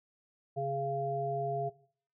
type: harmonic tone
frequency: 137.9 Hz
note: C#3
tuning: 9 cents flat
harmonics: 1 / 3 / 5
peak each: -37 / -37 / -34 dBFS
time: 0.56-1.7 s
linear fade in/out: 20 ms
effects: noise-tail reverb RT60 0.5 s tail -17 dB re dry